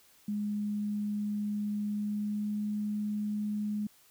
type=tone with pitch glide; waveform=sine; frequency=207.7 to 209.3 Hz; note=G#3 to G#3; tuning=0 to +14 cents; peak=-30 dBFS; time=0.28-3.87 s; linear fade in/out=5 ms; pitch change=+14 cents; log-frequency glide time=1.88-2.63 s; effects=white hiss -62 dBFS RMS until 4.1 s